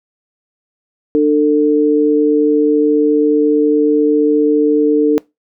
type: tone pair together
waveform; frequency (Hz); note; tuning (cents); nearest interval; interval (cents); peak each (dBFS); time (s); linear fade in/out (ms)
sine; 298.7 / 447.6; D4 / A4; +29 / +30; perfect fifth; 701; -11; 1.15-5.18; 0
effects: noise-tail reverb RT60 0.2 s tail -22 dB re dry